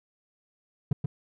triangle tone with echo, 141.7 Hz, C#3, 38 cents sharp, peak -18 dBFS, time 0.91-0.93 s, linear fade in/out 5 ms, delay 130 ms, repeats 1, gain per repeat -4 dB, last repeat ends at 1.06 s, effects none

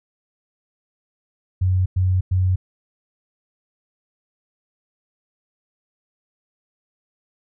sine tone bursts, 92.5 Hz, F#2, in tune, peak -15 dBFS, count 3, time 1.61-2.56 s, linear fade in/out 10 ms, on 250 ms, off 100 ms, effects none

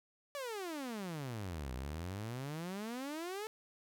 sawtooth exponential two-way sweep, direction down then up, 587.3 to 61 to 445.3 Hz, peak -36 dBFS, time 0.35-3.47 s, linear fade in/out 0 ms, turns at 1.73 s, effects none

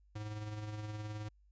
square tone with tremolo, 106.2 Hz, G#2, 39 cents sharp, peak -39 dBFS, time 0.15-1.29 s, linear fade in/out 10 ms, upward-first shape triangle, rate 19 Hz, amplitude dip 45%, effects added 50 Hz sine -63 dBFS peak until 1.51 s + resampled to 16000 Hz

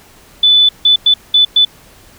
sine tone bursts at uneven times, 3490 Hz, A7, 15 cents flat, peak -5 dBFS, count 5, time 0.43-0.69 / 0.85-0.96 / 1.06-1.14 / 1.34-1.45 / 1.56-1.65 s, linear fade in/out 5 ms, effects pink hiss -43 dBFS RMS until 2.18 s

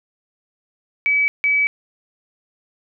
sine tone pair in turn, 2287 / 2287 Hz, D7 / D7, -47 / -47 cents, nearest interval unison, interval 0 cents, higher neither, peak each -14 dBFS, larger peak neither, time 1.06-1.28 / 1.44-1.67 s, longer second, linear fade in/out 0 ms, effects none

